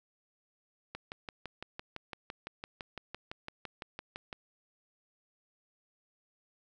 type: click train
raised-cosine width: 0.3 ms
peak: -24 dBFS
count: 21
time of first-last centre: 0.95-4.328 s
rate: 5.92 Hz
effects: none